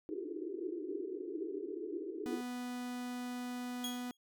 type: band-pass noise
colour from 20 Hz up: pink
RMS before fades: -41 dBFS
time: 0.09-2.41 s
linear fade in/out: 0 ms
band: 300 to 430 Hz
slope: 96 dB/octave
type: tone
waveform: 45% pulse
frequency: 246.9 Hz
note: B3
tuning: in tune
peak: -39 dBFS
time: 2.26-4.11 s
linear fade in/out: 0 ms
type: tone with exponential decay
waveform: sawtooth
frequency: 3301 Hz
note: G#7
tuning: 11 cents flat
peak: -33 dBFS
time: 3.84-4.17 s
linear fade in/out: 2 ms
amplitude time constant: 71 ms
effects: none